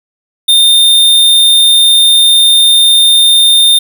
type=tone; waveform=square; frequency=3629 Hz; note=A#7; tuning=47 cents flat; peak=-4 dBFS; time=0.48-3.79 s; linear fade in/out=10 ms; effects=none

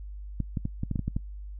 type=clicks; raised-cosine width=5 ms; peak=-16 dBFS; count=9; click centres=0.403 / 0.572 / 0.654 / 0.834 / 0.913 / 0.958 / 0.993 / 1.08 / 1.165 s; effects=noise-tail reverb RT60 0.1 s tail -24 dB re dry + added 50 Hz sine -37 dBFS peak until 1.59 s

